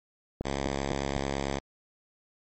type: click train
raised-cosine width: 2 ms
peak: -17 dBFS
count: 4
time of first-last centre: 0.41-1.164 s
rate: 3.98 Hz
type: tone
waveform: 5% pulse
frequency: 69 Hz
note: C#2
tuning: 7 cents flat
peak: -18 dBFS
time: 0.44-1.6 s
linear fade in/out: 20 ms
effects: MP3 32 kbps